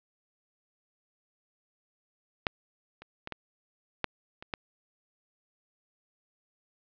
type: clicks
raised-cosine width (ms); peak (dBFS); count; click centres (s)
0.3; -9 / -29 / -21 / -19 / -10 / -26 / -15; 7; 2.468 / 3.02 / 3.274 / 3.323 / 4.043 / 4.425 / 4.538
effects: low-pass 4000 Hz 12 dB/octave